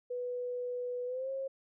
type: tone with pitch glide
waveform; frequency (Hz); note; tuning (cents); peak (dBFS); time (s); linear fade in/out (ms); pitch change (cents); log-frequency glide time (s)
sine; 493 to 537.6; B4 to C5; -3 to +47; -34; 0.1-1.48; 10; +150; 1.06-1.3
effects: none